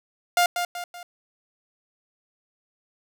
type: tone with echo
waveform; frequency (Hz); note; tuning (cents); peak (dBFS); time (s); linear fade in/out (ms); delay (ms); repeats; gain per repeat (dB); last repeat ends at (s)
sawtooth; 704; F5; +14; -13; 0.37-0.46; 2; 190; 3; -7; 1.03
effects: none